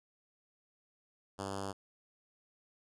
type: tone with notch filter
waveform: 5% pulse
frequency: 98 Hz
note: G2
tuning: in tune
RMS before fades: -40 dBFS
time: 1.38-1.73 s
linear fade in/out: 20 ms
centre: 2400 Hz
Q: 1.4
effects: resampled to 24000 Hz